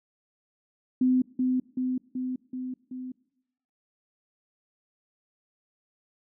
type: tone with echo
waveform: sine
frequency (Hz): 255.1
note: C4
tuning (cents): -44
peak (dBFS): -19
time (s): 1.01-1.22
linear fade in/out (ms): 5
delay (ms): 380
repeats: 5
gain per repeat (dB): -3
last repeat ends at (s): 3.12
effects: noise-tail reverb RT60 0.9 s tail -22 dB re dry